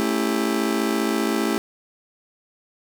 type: chord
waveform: 40% pulse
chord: A dominant seventh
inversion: none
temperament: just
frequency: 220 / 275 / 330 / 396 Hz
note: A3 / C#4 / E4 / G4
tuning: 0 / -14 / +2 / +18 cents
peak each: -24 / -26 / -25 / -26 dBFS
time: 0-1.58 s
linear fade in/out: 0 ms
effects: none